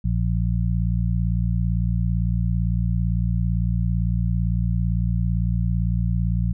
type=harmonic tone; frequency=57.8 Hz; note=A#1; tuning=14 cents flat; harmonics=1 / 2 / 3; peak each=-22 / -23 / -25 dBFS; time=0.04-6.53 s; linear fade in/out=10 ms; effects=none